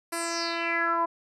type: tone with low-pass filter sweep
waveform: 10% pulse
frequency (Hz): 336.2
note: E4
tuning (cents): +34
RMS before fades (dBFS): -28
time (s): 0.12-1.06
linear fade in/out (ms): 10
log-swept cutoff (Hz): 11000 to 910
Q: 5.1
effects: none